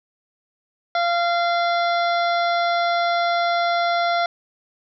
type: harmonic tone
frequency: 690 Hz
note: F5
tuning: 21 cents flat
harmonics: 1 / 2 / 3 / 5 / 6 / 7 / 8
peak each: -19 / -24 / -29 / -32 / -34 / -40 / -40 dBFS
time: 0.95-4.26 s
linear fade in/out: 2 ms
effects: none